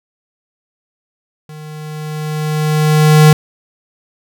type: tone with level ramp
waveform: square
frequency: 153.3 Hz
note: D#3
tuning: 25 cents flat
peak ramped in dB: -31 to -3 dBFS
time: 1.49-3.33 s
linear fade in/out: 2 ms
effects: none